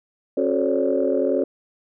sine tone cluster, 270.7 / 363.8 / 433.2 / 534 / 575 Hz, C#4 / F#4 / A4 / C5 / D5, -41 / -29 / -27 / +35 / -37 cents, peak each -24 dBFS, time 0.37-1.44 s, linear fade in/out 5 ms, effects tanh soft clip ceiling -8 dBFS

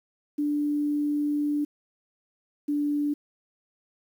sine tone pair in turn, 293.7 / 292.1 Hz, D4 / D4, 0 / -9 cents, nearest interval unison, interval 9 cents, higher first, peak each -23 dBFS, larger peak neither, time 0.38-1.65 / 2.68-3.14 s, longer first, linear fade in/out 10 ms, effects 9-bit

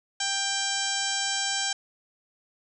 harmonic tone, 788 Hz, G5, 9 cents sharp, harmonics 1 / 2 / 3 / 4 / 5 / 6 / 7 / 8 / 9 / 10, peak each -35 / -33 / -39 / -33 / -36 / -38 / -33 / -36 / -37 / -34 dBFS, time 0.2-1.73 s, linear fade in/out 5 ms, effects none

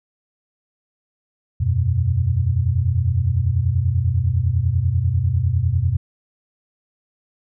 sine chord, E suspended second, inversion none, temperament equal, 82.41 / 92.5 / 123.47 Hz, E2 / F#2 / B2, 0 / 0 / 0 cents, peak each -22 / -19 / -20 dBFS, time 1.6-5.97 s, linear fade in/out 10 ms, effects none

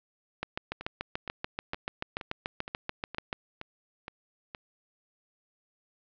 two click trains, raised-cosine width 0.3 ms, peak -22 / -15 dBFS, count 9 / 21, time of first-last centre 0.81-4.548 / 0.43-3.329 s, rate 2.14 / 6.9 Hz, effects low-pass 4000 Hz 12 dB/octave

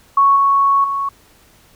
sine tone with level steps, 1108.7 Hz, C#6, in tune, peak -8 / -10 / -17 dBFS, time 0.17-1.09 s, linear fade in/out 5 ms, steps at 0.36 / 0.84 s, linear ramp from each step 2 ms, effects pink hiss -50 dBFS RMS until 1.75 s

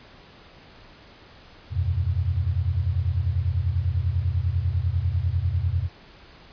sine chord, E suspended second, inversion none, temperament equal with one note detuned, 82.41 / 92.5 / 124.98 Hz, E2 / F#2 / B2, 0 / 0 / +21 cents, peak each -25 / -24 / -29 dBFS, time 1.7-5.89 s, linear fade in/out 50 ms, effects pink hiss -49 dBFS RMS until 6.52 s + resampled to 11025 Hz

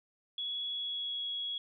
sine tone with pitch glide, 3367 to 3336 Hz, G#7 to G#7, +23 to +7 cents, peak -34 dBFS, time 0.38-1.58 s, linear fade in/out 2 ms, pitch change -16 cents, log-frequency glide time 0.7-1.25 s, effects none

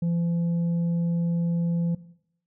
triangle tone with tanh clipping, 170 Hz, F3, 46 cents flat, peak -23 dBFS, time 0.02-1.95 s, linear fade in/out 5 ms, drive 8 dB, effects noise-tail reverb RT60 0.7 s tail -17 dB re dry

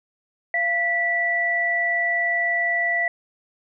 sine tone pair together, 686 / 1962.8 Hz, F5 / B6, -31 / -11 cents, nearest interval octave + tritone, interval 1820 cents, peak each -26 / -20 dBFS, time 0.54-3.08 s, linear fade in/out 2 ms, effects none

